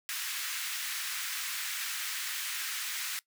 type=high-pass noise; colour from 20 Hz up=pink; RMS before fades=-36 dBFS; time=0.09-3.19 s; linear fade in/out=0 ms; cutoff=1500 Hz; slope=24 dB/octave; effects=noise-tail reverb RT60 0.1 s tail -20 dB re dry